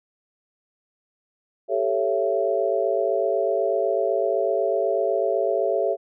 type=chord; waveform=sine; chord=A dominant seventh; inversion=third; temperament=equal with one note detuned; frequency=392 / 440 / 554.4 / 669.6 Hz; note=G4 / A4 / C#5 / E5; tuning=0 / 0 / 0 / +27 cents; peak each=-26 / -26 / -25 / -24 dBFS; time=1.68-5.97 s; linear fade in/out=50 ms; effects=none